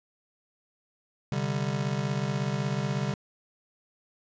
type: chord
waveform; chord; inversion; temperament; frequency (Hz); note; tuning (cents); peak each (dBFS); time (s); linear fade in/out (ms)
square; C suspended second; none; just; 130.81 / 147.16 / 196.22; C3 / D3 / G3; 0 / +4 / +2; -32 / -32 / -33; 1.32-3.14; 2
effects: resampled to 16000 Hz